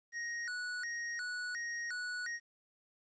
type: tone with vibrato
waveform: square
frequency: 1661.2 Hz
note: G#6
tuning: in tune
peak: -38 dBFS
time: 0.12-2.4 s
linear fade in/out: 50 ms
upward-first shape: square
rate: 1.4 Hz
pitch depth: 210 cents each way
effects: resampled to 16000 Hz + 12-bit